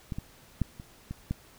clicks, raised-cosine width 5 ms, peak -21 / -22 / -13 / -29 / -23 / -17 dBFS, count 6, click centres 0.122 / 0.185 / 0.617 / 0.799 / 1.11 / 1.31 s, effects pink hiss -56 dBFS RMS until 1.58 s

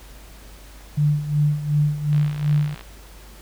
sine tone with tremolo, 148.2 Hz, D3, 16 cents sharp, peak -14 dBFS, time 0.97-2.75 s, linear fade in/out 10 ms, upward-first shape sine, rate 2.7 Hz, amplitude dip 75%
click train, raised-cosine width 0.3 ms, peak -22 dBFS, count 42, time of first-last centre 2.13-2.81 s, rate 60.3 Hz
effects added 50 Hz sine -42 dBFS peak until 3.41 s + pink hiss -47 dBFS RMS until 3.41 s

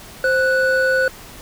triangle tone pair together, 523.3 / 1480.1 Hz, C5 / F#6, 0 / 0 cents, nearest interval octave + tritone, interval 1800 cents, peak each -15 dBFS, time 0.24-1.08 s, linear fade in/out 2 ms, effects pink hiss -39 dBFS RMS until 1.41 s

